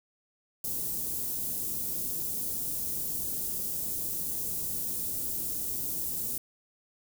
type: band-stop noise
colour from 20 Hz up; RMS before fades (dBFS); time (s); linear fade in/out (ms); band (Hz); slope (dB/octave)
white; -33; 0.64-6.38; 2; 330 to 9900; 12
effects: none